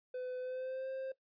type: tone with pitch glide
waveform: triangle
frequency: 505 to 528.6 Hz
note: B4 to C5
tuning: +39 to +18 cents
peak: -36 dBFS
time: 0.14-1.12 s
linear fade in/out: 5 ms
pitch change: +79 cents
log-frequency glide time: 0.39-0.89 s
effects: noise-tail reverb RT60 0.1 s tail -18 dB re dry + resampled to 11025 Hz